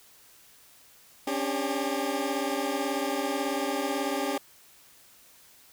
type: tone cluster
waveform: 20% pulse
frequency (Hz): 271.4 / 289.6 / 400.3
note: C#4 / D4 / G4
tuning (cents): -36 / -24 / +36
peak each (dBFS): -27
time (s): 1.27-4.38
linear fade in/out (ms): 5
effects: white hiss -56 dBFS RMS until 5.72 s